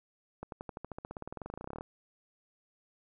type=accelerating click train; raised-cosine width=1 ms; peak=-26 dBFS; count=28; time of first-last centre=0.43-1.809 s; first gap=92 ms; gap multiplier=0.95; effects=none